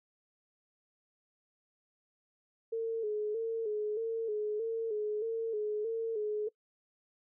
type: tone with vibrato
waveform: sine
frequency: 437.8 Hz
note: A4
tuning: 9 cents flat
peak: -31 dBFS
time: 2.72-6.49 s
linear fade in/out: 10 ms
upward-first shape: square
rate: 1.6 Hz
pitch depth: 61 cents each way
effects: noise-tail reverb RT60 0.1 s tail -23 dB re dry